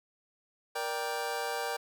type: chord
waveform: 25% pulse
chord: G minor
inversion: first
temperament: just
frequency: 470.4 / 588 / 784 Hz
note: Bb4 / D5 / G5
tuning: +16 / +2 / 0 cents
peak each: -33 / -35 / -32 dBFS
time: 0.75-1.77 s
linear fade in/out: 10 ms
effects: none